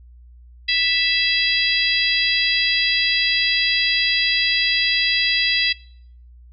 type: harmonic tone with a mistuned harmonic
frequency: 659.3 Hz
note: E5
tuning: in tune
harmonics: 3 / 4 / 5 / 6 / 7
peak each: -23 / -23 / -23 / -23 / -23 dBFS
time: 0.68-5.73 s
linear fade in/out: 10 ms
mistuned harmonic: 7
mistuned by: +77 cents
effects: noise-tail reverb RT60 0.6 s tail -22 dB re dry + added 60 Hz sine -42 dBFS peak until 6.52 s